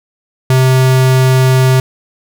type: tone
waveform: square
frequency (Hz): 130.1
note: C3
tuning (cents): -9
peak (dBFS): -7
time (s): 0.5-1.8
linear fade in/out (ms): 2
effects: none